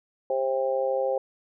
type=harmonic tone; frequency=132.5 Hz; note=C3; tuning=22 cents sharp; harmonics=3 / 4 / 5 / 6; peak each=-32 / -24 / -36 / -32 dBFS; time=0.3-1.18 s; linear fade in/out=2 ms; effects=none